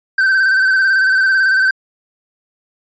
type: tone with vibrato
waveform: triangle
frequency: 1547 Hz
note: G6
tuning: 23 cents flat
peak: -8 dBFS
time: 0.18-1.71 s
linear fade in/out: 5 ms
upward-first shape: square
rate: 18 Hz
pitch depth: 32 cents each way
effects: resampled to 16000 Hz